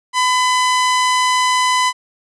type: tone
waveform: sawtooth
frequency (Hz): 1006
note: B5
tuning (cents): +32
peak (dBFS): -9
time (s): 0.13-1.93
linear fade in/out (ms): 50
effects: resampled to 22050 Hz